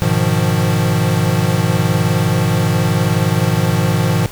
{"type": "chord", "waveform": "square", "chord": "F half-diminished seventh", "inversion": "first", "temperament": "equal", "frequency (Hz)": [103.83, 123.47, 155.56, 174.61], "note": ["Ab2", "Cb3", "Eb3", "F3"], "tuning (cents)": [0, 0, 0, 0], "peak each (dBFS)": -19, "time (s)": [0.02, 4.26], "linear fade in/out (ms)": 0, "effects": ["pink hiss -34 dBFS RMS until 4.31 s"]}